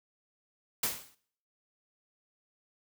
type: noise with exponential decay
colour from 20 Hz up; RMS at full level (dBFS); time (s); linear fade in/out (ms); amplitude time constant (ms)
white; -27; 0.83-1.15; 5; 68
effects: noise-tail reverb RT60 0.6 s tail -21 dB re dry